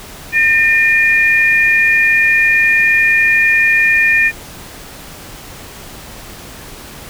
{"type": "tone pair together", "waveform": "sine", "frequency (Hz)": [1814.4, 2422], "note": ["A#6", "D#7"], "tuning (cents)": [-47, -47], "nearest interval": "perfect fourth", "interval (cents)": 500, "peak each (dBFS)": -11, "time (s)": [0.32, 4.32], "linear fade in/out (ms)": 50, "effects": ["pink hiss -33 dBFS RMS until 7.09 s"]}